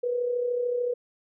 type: tone with amplitude modulation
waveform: sine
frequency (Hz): 488.1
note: B4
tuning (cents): -20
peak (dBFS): -22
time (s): 0.03-0.94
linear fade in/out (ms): 10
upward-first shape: sine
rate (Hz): 33.5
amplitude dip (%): 50
effects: none